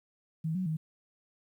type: tone with pitch steps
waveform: sine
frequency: 160.2 / 185.6 / 157.9 Hz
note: E3 / F#3 / D#3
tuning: -49 / +6 / +26 cents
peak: -29 dBFS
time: 0.44-0.77 s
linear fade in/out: 10 ms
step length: 110 ms
effects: 11-bit